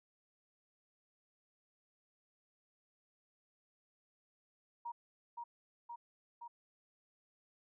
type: tone with echo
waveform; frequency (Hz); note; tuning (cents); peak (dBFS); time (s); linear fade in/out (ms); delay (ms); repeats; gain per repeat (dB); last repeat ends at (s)
sine; 945; A#5; +23; -40; 4.85-4.92; 10; 520; 3; -2; 6.48
effects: none